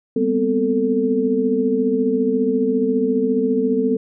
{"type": "tone cluster", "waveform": "sine", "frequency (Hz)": [198.9, 241, 255.6, 443.4], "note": ["G3", "B3", "C4", "A4"], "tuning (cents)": [25, -42, -40, 13], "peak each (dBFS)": [-25, -23, -20, -19], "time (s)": [0.16, 3.97], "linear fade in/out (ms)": 5, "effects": []}